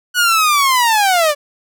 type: linear sweep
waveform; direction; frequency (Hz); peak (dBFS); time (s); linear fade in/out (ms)
sawtooth; down; 1479 to 567; -7; 0.14-1.35; 50
effects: none